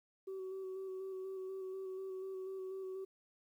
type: tone with vibrato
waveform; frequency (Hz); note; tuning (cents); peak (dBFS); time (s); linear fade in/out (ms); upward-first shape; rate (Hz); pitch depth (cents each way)
sine; 379.6; F#4; +44; -39; 0.27-3.05; 10; square; 4.1; 17
effects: tanh soft clip ceiling -39 dBFS + 12-bit